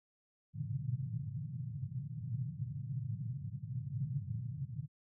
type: band-pass noise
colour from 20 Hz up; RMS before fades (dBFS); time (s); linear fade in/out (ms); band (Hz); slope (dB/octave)
pink; -40; 0.53-4.88; 50; 110 to 150; 48
effects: none